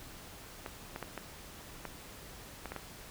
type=clicks; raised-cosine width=0.5 ms; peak=-24 dBFS; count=8; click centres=0.662 / 0.961 / 1.027 / 1.177 / 1.853 / 2.657 / 2.72 / 2.763 s; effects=pink hiss -50 dBFS RMS until 3.1 s